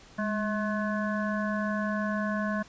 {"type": "harmonic tone with a mistuned harmonic", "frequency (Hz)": 214, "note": "A3", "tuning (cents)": -48, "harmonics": [1, 3, 5, 7, 8], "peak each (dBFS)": [-29, -34, -36, -37, -38], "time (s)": [0.18, 2.63], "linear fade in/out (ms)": 10, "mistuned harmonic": 1, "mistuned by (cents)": -65, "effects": ["pink hiss -53 dBFS RMS until 2.68 s", "resampled to 16000 Hz"]}